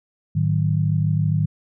sine tone cluster, 106.2 / 153.5 / 186.4 Hz, G#2 / D#3 / F#3, +39 / -23 / +13 cents, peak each -21 / -19 / -28 dBFS, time 0.35-1.46 s, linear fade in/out 10 ms, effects none

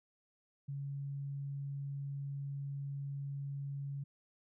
sine tone, 140 Hz, C#3, 18 cents sharp, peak -38 dBFS, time 0.68-4.04 s, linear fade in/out 10 ms, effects none

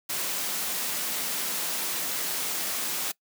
white high-pass noise, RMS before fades -30 dBFS, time 0.09-3.12 s, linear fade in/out 10 ms, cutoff 150 Hz, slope 24 dB/octave, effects noise-tail reverb RT60 0.1 s tail -22 dB re dry

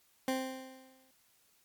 20% pulse tone with exponential decay, 261.6 Hz, C4, in tune, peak -24 dBFS, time 0.28-1.11 s, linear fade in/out 1 ms, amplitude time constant 180 ms, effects white hiss -69 dBFS RMS until 1.64 s + MP3 96 kbps

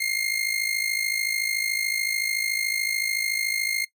sawtooth tone with amplitude modulation, 2123 Hz, C7, 25 cents sharp, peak -17 dBFS, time 0-3.85 s, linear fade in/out 10 ms, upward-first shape sine, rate 53.7 Hz, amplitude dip 75%, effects noise-tail reverb RT60 0.1 s tail -18 dB re dry

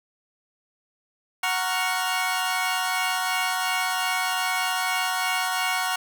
20% pulse chord, Gb major seventh, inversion none, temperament equal, 740 / 932.3 / 1108.7 / 1396.9 Hz, Gb5 / Bb5 / Db6 / F6, 0 / 0 / 0 / 0 cents, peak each -22 / -26 / -24 / -26 dBFS, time 1.43-5.96 s, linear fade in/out 5 ms, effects none

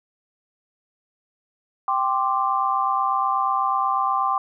sine chord, G suspended fourth, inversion none, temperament equal, 784 / 1046.5 / 1174.7 Hz, G5 / C6 / D6, 0 / 0 / 0 cents, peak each -24 / -23 / -23 dBFS, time 1.88-4.38 s, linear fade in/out 2 ms, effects none

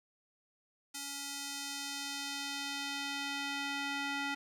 square tone with band-pass filter sweep, 280.8 Hz, C#4, 22 cents sharp, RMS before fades -39 dBFS, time 0.94-4.35 s, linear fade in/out 10 ms, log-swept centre 7700 to 2100 Hz, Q 0.93, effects none

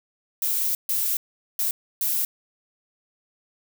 violet noise bursts at uneven times, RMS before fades -24 dBFS, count 4, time 0.42-0.75 / 0.89-1.17 / 1.59-1.71 / 2.01-2.25 s, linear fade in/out 2 ms, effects none

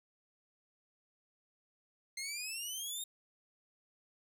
15% pulse exponential sweep, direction up, 2093 to 3729 Hz, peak -32 dBFS, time 2.17-3.04 s, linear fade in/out 5 ms, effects none

